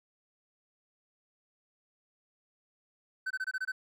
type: tone bursts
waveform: triangle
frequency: 1525 Hz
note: G6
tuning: 48 cents flat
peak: -29 dBFS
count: 7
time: 3.26-3.72 s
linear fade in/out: 10 ms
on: 46 ms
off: 23 ms
effects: none